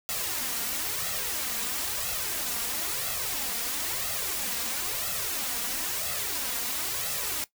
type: noise with flanger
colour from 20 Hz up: white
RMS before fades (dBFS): -31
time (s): 0.09-7.44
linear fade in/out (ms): 0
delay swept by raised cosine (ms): 1.5 to 4.3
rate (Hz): 1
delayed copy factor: +0.65
effects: noise-tail reverb RT60 0.1 s tail -17 dB re dry